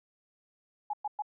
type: tone bursts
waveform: sine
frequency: 837 Hz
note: G#5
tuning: 13 cents sharp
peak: -30 dBFS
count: 3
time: 0.9-1.222 s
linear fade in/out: 5 ms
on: 34 ms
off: 110 ms
effects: none